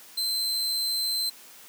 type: tone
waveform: 40% pulse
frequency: 4097 Hz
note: C8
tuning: 37 cents flat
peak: -24 dBFS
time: 0.17-1.3 s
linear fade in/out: 10 ms
effects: white hiss -49 dBFS RMS until 1.68 s + high-pass 200 Hz 12 dB/octave